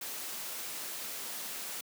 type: noise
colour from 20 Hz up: white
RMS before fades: -40 dBFS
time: 0.01-1.81 s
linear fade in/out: 5 ms
effects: high-pass 200 Hz 12 dB/octave